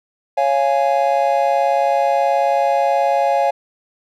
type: chord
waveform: triangle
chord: Db major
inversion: none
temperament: just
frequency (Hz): 554.4 / 693 / 831.5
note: Db5 / F5 / Ab5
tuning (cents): 0 / -14 / +2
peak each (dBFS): -16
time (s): 0.37-3.51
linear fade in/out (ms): 10
effects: none

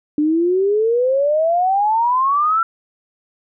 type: exponential sweep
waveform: sine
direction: up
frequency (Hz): 293.7 to 1365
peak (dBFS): -13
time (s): 0.18-2.63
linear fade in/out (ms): 2
effects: none

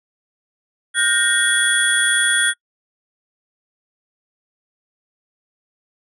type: tone cluster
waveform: sine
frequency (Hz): 1440 / 1562 / 1852 / 3359 / 9330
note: F#6 / G6 / A#6 / G#7 / D9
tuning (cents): -47 / -7 / -12 / +19 / -12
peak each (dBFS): -20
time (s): 0.94-2.54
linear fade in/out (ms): 50
effects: noise-tail reverb RT60 0.1 s tail -25 dB re dry + tanh soft clip ceiling -5 dBFS

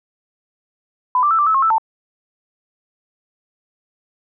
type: tone with pitch steps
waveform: sine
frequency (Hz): 1003 / 1177 / 1322 / 1176 / 1302 / 1080 / 1320 / 890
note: B5 / D6 / E6 / D6 / E6 / C#6 / E6 / A5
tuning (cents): +26 / +3 / +5 / +2 / -22 / -45 / +2 / +20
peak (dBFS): -12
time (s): 1.15-1.782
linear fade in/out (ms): 2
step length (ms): 79
effects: none

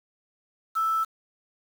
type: tone with quantisation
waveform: sine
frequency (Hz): 1318.5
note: E6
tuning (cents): 0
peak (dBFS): -22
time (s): 0.75-1.05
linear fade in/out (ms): 20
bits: 7
effects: none

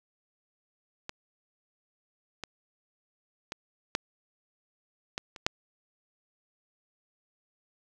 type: clicks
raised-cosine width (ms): 0.2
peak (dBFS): -19 / -19 / -18 / -9 / -15 / -26 / -6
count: 7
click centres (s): 1.094 / 2.437 / 3.521 / 3.951 / 5.179 / 5.362 / 5.465
effects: none

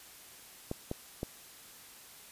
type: clicks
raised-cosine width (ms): 2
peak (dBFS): -21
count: 3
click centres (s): 0.714 / 0.914 / 1.231
effects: white hiss -53 dBFS RMS until 2.31 s + resampled to 32000 Hz

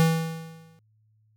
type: tone with exponential decay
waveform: square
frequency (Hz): 162.9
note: E3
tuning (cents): -20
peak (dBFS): -16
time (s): 0-0.79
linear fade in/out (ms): 0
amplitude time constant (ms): 170
effects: added 108 Hz sine -61 dBFS peak until 1.36 s

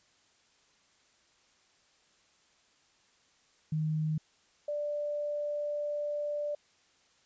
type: tone pair in turn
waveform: sine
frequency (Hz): 155.56 / 588.5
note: D#3 / D5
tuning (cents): 0 / +3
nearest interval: octave + major seventh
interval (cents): 2303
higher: second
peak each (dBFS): -28 / -31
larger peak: first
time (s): 3.72-4.18 / 4.68-6.55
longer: second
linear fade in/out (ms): 5
effects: white hiss -67 dBFS RMS until 7.25 s + resampled to 16000 Hz

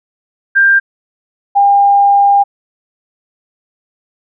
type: tone pair in turn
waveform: sine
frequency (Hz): 1590 / 803.1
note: G6 / G5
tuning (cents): +24 / +42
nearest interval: octave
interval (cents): 1182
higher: first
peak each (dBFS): -5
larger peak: neither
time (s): 0.55-0.8 / 1.55-2.44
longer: second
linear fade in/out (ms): 20
effects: none

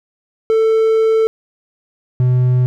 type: tone pair in turn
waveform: triangle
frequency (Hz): 444 / 125.75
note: A4 / B2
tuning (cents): +16 / +32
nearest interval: octave + minor seventh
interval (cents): 2184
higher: first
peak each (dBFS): -8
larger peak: neither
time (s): 0.5-1.27 / 2.2-2.66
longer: first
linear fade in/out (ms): 0
effects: none

